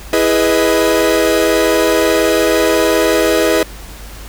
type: chord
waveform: 45% pulse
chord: E major seventh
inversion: none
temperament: equal with one note detuned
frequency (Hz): 329.6 / 415.3 / 493.9 / 628.4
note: E4 / G#4 / B4 / D#5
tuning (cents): 0 / 0 / 0 / +17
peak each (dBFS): -16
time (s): 0.13-3.63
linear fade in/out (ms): 2
effects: added 50 Hz sine -31 dBFS peak until 4.28 s + pink hiss -35 dBFS RMS until 4.28 s